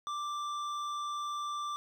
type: tone with hard clipping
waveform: sine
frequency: 1177 Hz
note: D6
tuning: 3 cents sharp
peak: -36 dBFS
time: 0.07-1.76 s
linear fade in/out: 0 ms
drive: 10 dB
effects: none